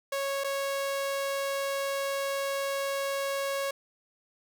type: tone with dropouts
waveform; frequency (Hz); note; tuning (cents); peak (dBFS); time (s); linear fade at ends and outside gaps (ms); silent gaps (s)
sawtooth; 552; C#5; -7; -25; 0.12-3.71; 5; 0.438-0.443
effects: none